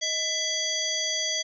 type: harmonic tone with a mistuned harmonic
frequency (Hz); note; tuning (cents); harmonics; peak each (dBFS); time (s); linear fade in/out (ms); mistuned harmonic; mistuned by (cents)
667; E5; +20; 1 / 3 / 5 / 7 / 9 / 10; -37 / -34 / -30 / -32 / -30 / -40; 0.01-1.43; 20; 1; -110
effects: none